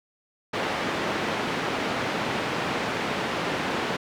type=band-pass noise; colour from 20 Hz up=pink; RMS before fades=-28 dBFS; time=0.53-3.97 s; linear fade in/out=10 ms; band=210 to 2900 Hz; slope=12 dB/octave; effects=none